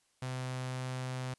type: tone with notch filter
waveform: sawtooth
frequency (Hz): 128.5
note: C3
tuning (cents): -31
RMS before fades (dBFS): -38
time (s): 0.22-1.34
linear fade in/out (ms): 5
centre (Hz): 320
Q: 1.4
effects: white hiss -73 dBFS RMS until 1.38 s + resampled to 24000 Hz

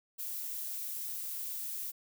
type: noise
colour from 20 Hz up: violet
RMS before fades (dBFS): -39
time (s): 0.18-1.92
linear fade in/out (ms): 20
effects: none

